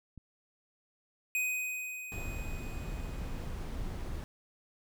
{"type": "click", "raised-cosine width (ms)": 5, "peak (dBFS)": -36, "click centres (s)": 0.177}
{"type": "tone with exponential decay", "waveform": "square", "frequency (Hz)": 2500, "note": "D#7", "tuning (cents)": 8, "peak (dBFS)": -29, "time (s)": [1.35, 3.65], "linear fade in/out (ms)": 1, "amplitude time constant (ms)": 500}
{"type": "noise", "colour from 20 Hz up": "brown", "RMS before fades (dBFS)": -38, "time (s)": [2.12, 4.24], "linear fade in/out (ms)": 0}
{"effects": []}